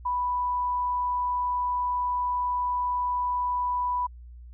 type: tone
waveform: sine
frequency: 987.8 Hz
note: B5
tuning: in tune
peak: -24 dBFS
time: 0.05-4.07 s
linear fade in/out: 10 ms
effects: added 60 Hz sine -42 dBFS peak until 4.53 s